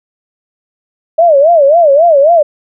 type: tone with vibrato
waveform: sine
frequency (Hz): 617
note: D#5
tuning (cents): -15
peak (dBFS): -3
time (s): 1.18-2.43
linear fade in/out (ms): 10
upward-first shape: sine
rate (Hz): 3.7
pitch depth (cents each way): 210
effects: none